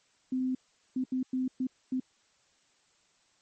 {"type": "tone bursts at uneven times", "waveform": "sine", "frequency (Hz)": 257.4, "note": "C4", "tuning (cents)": -28, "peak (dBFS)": -27, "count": 6, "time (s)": [[0.32, 0.55], [0.96, 1.04], [1.12, 1.23], [1.33, 1.48], [1.6, 1.67], [1.92, 2]], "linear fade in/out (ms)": 5, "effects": ["white hiss -68 dBFS RMS until 3.41 s", "MP3 32 kbps"]}